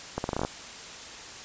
accelerating click train, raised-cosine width 1 ms, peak -14 dBFS, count 9, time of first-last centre 0.18-0.45 s, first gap 61 ms, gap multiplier 0.82, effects white hiss -42 dBFS RMS until 1.44 s + resampled to 16000 Hz

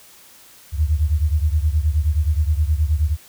sine beating tone pair, 73.42 / 82.92 Hz, D2 / E2, 0 / +11 cents, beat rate 9.5 Hz, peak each -17 / -20 dBFS, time 0.72-3.17 s, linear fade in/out 50 ms, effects white hiss -47 dBFS RMS until 3.28 s

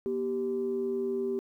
sine tone pair together, 241.5 / 390 Hz, B3 / G4, -39 / -9 cents, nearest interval minor sixth, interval 830 cents, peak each -34 / -28 dBFS, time 0.06-1.39 s, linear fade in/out 0 ms, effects tanh soft clip ceiling -22 dBFS + 11-bit

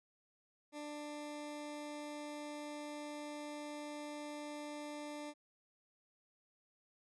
20% pulse tone, 296.1 Hz, D4, 14 cents sharp, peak -39 dBFS, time 0.72-5.34 s, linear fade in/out 50 ms, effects resampled to 24000 Hz

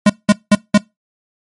square tone bursts, 206.8 Hz, G#3, 7 cents flat, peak -6 dBFS, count 4, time 0.06-0.778 s, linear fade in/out 5 ms, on 37 ms, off 190 ms, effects noise-tail reverb RT60 0.2 s tail -23 dB re dry + MP3 48 kbps

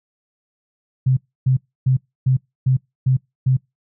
sine tone bursts, 130.2 Hz, C3, 8 cents flat, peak -12 dBFS, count 7, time 1.06-3.57 s, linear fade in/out 10 ms, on 110 ms, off 290 ms, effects noise-tail reverb RT60 0.2 s tail -25 dB re dry

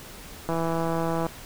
click train, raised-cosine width 1 ms, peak -14 dBFS, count 129, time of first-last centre 0.49-1.266 s, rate 165 Hz, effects pink hiss -43 dBFS RMS until 1.45 s

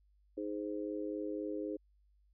harmonic tone, 103.83 Hz, G#2, in tune, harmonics 3 / 4 / 5, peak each -39 / -41 / -43 dBFS, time 0.37-1.77 s, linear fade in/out 10 ms, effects added 50 Hz sine -66 dBFS peak until 2.33 s

